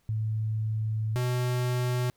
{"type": "tone pair in turn", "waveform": ["sine", "square"], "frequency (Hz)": [109.2, 124.23], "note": ["A2", "B2"], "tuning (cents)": [-13, 11], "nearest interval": "major second", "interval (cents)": 224, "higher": "second", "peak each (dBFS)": -26, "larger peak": "neither", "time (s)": [[0.09, 1.16], [1.16, 2.1]], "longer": "first", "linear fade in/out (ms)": 0, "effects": ["pink hiss -70 dBFS RMS until 2.16 s"]}